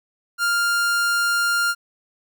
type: tone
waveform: 45% pulse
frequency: 1400 Hz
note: F6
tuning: 4 cents sharp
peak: -18 dBFS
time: 0.38-1.75 s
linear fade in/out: 50 ms
effects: none